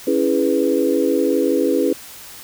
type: chord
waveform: sine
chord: C# minor seventh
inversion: none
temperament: equal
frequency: 277.2 / 329.6 / 415.3 / 493.9 Hz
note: C#4 / E4 / G#4 / B4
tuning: 0 / 0 / 0 / 0 cents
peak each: -20 dBFS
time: 0.07-1.93 s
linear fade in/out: 5 ms
effects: white hiss -38 dBFS RMS until 2.43 s